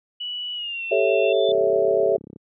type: tone with pitch glide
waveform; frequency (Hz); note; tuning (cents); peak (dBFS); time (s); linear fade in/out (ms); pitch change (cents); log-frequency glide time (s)
sine; 2948 to 2703; F#7 to E7; -7 to +43; -27; 0.2-1.33; 10; -150; 0.54-0.83
type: tone with exponential growth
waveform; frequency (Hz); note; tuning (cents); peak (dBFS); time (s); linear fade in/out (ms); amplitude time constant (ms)
sine; 3520; A7; 0; -27; 0.41-1.52; 5; 240
type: chord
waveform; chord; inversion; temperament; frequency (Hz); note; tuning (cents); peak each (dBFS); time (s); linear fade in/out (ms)
sine; A dominant seventh; third; equal; 392 / 440 / 554.4 / 659.3; G4 / A4 / C#5 / E5; 0 / 0 / 0 / 0; -22; 0.91-2.17; 10
type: click train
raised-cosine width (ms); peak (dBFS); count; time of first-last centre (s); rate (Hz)
3; -25; 30; 1.49-2.361; 33.3
effects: high-pass 150 Hz 12 dB/octave